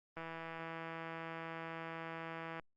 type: click train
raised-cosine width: 0.5 ms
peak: -30 dBFS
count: 399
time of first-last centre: 0.17-2.597 s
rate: 164 Hz
effects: Opus 24 kbps